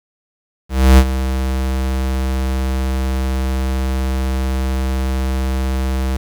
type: tone with ADSR envelope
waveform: square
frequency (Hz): 65.41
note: C2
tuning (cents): 0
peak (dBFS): -4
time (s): 0.69-6.17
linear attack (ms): 290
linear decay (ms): 59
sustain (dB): -13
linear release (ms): 4
effects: 7-bit